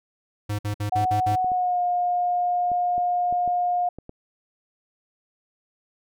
square tone bursts, 103.83 Hz, G#2, in tune, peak -25 dBFS, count 6, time 0.49-1.359 s, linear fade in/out 10 ms, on 99 ms, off 55 ms
sine tone with pitch glide, 740 to 712.3 Hz, F#5 to F5, 0 to +34 cents, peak -20 dBFS, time 0.92-3.89 s, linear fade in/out 5 ms, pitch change -66 cents, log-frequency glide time 1.41-1.81 s
clicks, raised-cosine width 2 ms, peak -25 dBFS, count 11, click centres 1.013 / 1.052 / 1.319 / 1.445 / 1.518 / 2.717 / 2.98 / 3.326 / 3.477 / 3.986 / 4.094 s
effects none

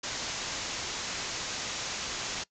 white low-pass noise, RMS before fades -36 dBFS, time 0.03-2.44 s, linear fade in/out 10 ms, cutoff 7200 Hz, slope 96 dB/octave, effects noise-tail reverb RT60 0.1 s tail -21 dB re dry

